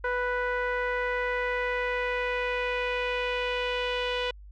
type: tone with low-pass filter sweep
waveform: sawtooth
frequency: 493.9 Hz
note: B4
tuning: in tune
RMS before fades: -29 dBFS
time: 0.04-4.31 s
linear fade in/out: 5 ms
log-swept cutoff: 1600 to 3100 Hz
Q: 3.1
effects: added 50 Hz sine -44 dBFS peak until 4.51 s